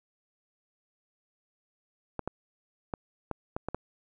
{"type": "clicks", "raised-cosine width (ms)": 1, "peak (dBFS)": -18, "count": 7, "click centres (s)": [2.193, 2.276, 2.938, 3.313, 3.565, 3.686, 3.746], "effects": []}